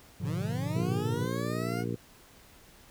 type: chord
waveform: triangle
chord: G# diminished seventh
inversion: none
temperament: equal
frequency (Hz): 103.83 / 123.47 / 146.83 / 174.61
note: G#2 / B2 / D3 / F3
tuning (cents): 0 / 0 / 0 / 0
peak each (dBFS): -34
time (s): 0.2-1.26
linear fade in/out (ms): 10
type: linear sweep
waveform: 20% pulse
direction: up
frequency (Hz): 126.1 to 730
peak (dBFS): -32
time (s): 0.23-1.85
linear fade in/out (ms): 50
type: harmonic tone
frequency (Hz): 58.7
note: A#1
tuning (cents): +13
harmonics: 2 / 3 / 4 / 5 / 6 / 7 / 8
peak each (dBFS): -35 / -37 / -38 / -39 / -40 / -40 / -41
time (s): 0.75-1.96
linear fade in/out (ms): 10
effects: pink hiss -56 dBFS RMS until 2.9 s